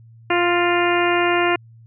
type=harmonic tone with a mistuned harmonic; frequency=349.2 Hz; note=F4; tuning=in tune; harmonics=1 / 2 / 3 / 4 / 5 / 6 / 7 / 8; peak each=-19 / -22 / -24 / -25 / -26 / -27 / -27 / -28 dBFS; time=0.3-1.56 s; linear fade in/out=5 ms; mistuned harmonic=5; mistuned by=+23 cents; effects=added 114 Hz sine -43 dBFS peak until 1.86 s